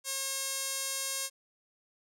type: tone with band-pass filter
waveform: sawtooth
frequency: 540 Hz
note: C#5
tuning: 45 cents flat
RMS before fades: -35 dBFS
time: 0.04-1.3 s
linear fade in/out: 50 ms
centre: 8100 Hz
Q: 1.5
effects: none

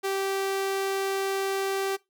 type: tone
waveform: sawtooth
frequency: 389.3 Hz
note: G4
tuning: 12 cents flat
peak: -22 dBFS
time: 0.03-1.97 s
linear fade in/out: 20 ms
effects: noise-tail reverb RT60 0.2 s tail -21 dB re dry

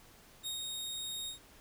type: tone with ADSR envelope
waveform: sawtooth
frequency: 3729 Hz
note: A#7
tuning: in tune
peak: -33 dBFS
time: 0.43-1.39 s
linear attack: 36 ms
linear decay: 120 ms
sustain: -2 dB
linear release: 110 ms
effects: pink hiss -59 dBFS RMS until 1.6 s

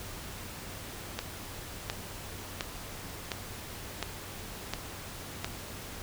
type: click train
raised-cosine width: 0.2 ms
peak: -14 dBFS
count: 7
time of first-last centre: 1.19-5.445 s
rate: 1.41 Hz
effects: added 94 Hz sine -49 dBFS peak until 6.02 s + pink hiss -43 dBFS RMS until 6.02 s

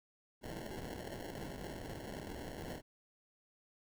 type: noise with sample-and-hold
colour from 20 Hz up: blue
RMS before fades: -45 dBFS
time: 0.41-2.82 s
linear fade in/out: 50 ms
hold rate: 1225 Hz
effects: none

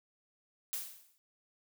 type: noise with exponential decay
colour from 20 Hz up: blue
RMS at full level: -35 dBFS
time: 0.73-1.18 s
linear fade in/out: 0 ms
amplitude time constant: 97 ms
effects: none

